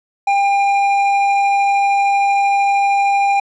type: tone pair together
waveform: triangle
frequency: 798 / 2407 Hz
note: G5 / D7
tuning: +31 / +42 cents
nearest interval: octave + perfect fifth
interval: 1911 cents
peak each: -10 / -21 dBFS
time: 0.27-3.4 s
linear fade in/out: 5 ms
effects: resampled to 24000 Hz